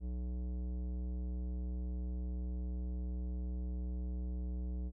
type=tone with tanh clipping; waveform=triangle; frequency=61.4 Hz; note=B1; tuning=9 cents flat; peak=-38 dBFS; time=0-4.92 s; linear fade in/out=50 ms; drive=18 dB; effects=none